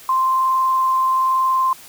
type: tone with frequency modulation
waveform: sine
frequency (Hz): 1046.5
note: C6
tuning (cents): 0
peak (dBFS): -14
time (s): 0.09-1.73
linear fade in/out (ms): 2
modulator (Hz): 21.1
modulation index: 0.37
effects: white hiss -42 dBFS RMS until 1.88 s